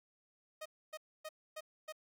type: tone bursts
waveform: sawtooth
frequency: 622.3 Hz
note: D#5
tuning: in tune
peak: -39 dBFS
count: 5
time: 0.61-1.925 s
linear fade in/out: 10 ms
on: 47 ms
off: 270 ms
effects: none